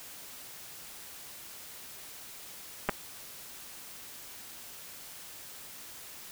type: clicks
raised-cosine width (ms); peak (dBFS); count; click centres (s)
0.5; -12; 2; 2.889 / 2.894
effects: white hiss -47 dBFS RMS until 6.31 s